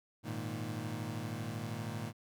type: chord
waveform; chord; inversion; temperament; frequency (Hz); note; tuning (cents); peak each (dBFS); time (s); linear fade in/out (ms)
25% pulse; Ab suspended second; none; equal; 103.83 / 116.54 / 155.56; Ab2 / Bb2 / Eb3; 0 / 0 / 0; -39 / -37 / -40; 0.23-2.13; 50
effects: none